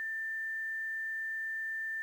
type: tone with quantisation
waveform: sine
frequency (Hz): 1784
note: A6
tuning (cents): +23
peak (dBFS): -34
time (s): 0-2.02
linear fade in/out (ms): 0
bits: 10
effects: none